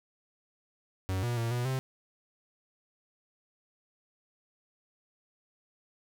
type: tone with pitch steps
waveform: 45% pulse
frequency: 94.3 / 120.2 / 115.8 / 121.9 / 131.3 Hz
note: F#2 / B2 / A#2 / B2 / C3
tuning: +33 / -46 / -11 / -22 / +6 cents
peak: -29 dBFS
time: 1.09-1.79 s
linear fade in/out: 0 ms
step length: 140 ms
effects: none